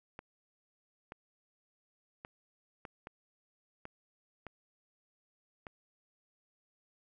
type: clicks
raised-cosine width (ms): 0.5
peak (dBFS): -29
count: 8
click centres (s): 0.191 / 1.121 / 2.249 / 2.852 / 3.071 / 3.854 / 4.467 / 5.668
effects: none